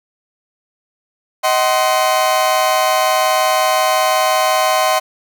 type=chord; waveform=40% pulse; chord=C diminished; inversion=first; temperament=just; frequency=627.9 / 753.5 / 1046.5 Hz; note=Eb5 / Gb5 / C6; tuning=+16 / +31 / 0 cents; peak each=-16 dBFS; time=1.43-5 s; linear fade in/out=20 ms; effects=none

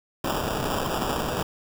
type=noise with sample-and-hold; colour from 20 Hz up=white; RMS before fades=-27 dBFS; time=0.24-1.43 s; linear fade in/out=5 ms; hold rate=2100 Hz; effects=none

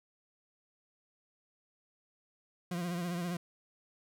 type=tone with vibrato; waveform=40% pulse; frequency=174.61 Hz; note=F3; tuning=in tune; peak=-33 dBFS; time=2.71-3.37 s; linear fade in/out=5 ms; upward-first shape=triangle; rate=15 Hz; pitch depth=66 cents each way; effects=none

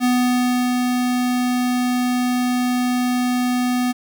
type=tone with ADSR envelope; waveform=square; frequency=248.3 Hz; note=B3; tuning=9 cents sharp; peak=-15 dBFS; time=0-3.93 s; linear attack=42 ms; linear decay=690 ms; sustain=-3 dB; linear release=23 ms; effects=8-bit

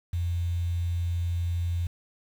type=tone with quantisation; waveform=sine; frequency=86.3 Hz; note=F2; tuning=20 cents flat; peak=-25 dBFS; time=0.13-1.87 s; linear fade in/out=5 ms; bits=8; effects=none

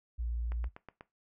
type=tone; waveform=sine; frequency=58.27 Hz; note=A#1; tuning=in tune; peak=-32 dBFS; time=0.18-0.69 s; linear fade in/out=20 ms
type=click train; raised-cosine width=0.5 ms; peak=-31 dBFS; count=5; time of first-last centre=0.52-1.009 s; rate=8.18 Hz
effects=noise-tail reverb RT60 0.2 s tail -18 dB re dry

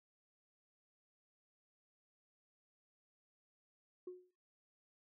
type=tone with exponential decay; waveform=sine; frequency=363.4 Hz; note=F#4; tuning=31 cents flat; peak=-40 dBFS; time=4.07-4.31 s; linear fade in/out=5 ms; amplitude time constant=51 ms; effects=noise-tail reverb RT60 0.3 s tail -17 dB re dry + tanh soft clip ceiling -40 dBFS

